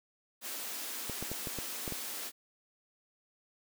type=high-pass noise; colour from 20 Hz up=white; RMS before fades=-40 dBFS; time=0.41-2.32 s; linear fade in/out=50 ms; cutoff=200 Hz; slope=96 dB/octave
type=clicks; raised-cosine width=2 ms; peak=-25 dBFS; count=7; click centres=1.097 / 1.226 / 1.316 / 1.472 / 1.587 / 1.878 / 1.923 s
effects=none